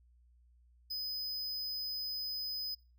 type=tone; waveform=square; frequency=5020 Hz; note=D#8; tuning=15 cents sharp; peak=-37 dBFS; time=0.9-2.75 s; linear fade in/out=10 ms; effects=noise-tail reverb RT60 0.3 s tail -17 dB re dry + added 60 Hz sine -62 dBFS peak until 2.98 s